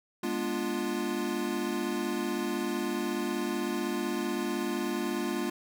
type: chord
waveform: square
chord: G# diminished seventh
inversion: none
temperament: equal with one note detuned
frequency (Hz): 207.7 / 243.7 / 293.7 / 349.2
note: G#3 / B3 / D4 / F4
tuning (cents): 0 / -23 / 0 / 0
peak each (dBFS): -37 / -36 / -37 / -34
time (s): 0.23-5.5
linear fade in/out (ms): 5
effects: none